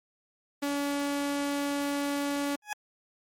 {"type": "tone", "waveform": "sawtooth", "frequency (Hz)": 284.6, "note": "C#4", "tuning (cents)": 46, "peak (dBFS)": -24, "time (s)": [0.62, 2.56], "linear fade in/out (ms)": 10}
{"type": "tone with exponential growth", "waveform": "20% pulse", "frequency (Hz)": 838, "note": "G#5", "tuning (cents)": 15, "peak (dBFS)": -22, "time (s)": [2.62, 2.73], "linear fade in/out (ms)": 2, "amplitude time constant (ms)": 23}
{"effects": ["MP3 64 kbps"]}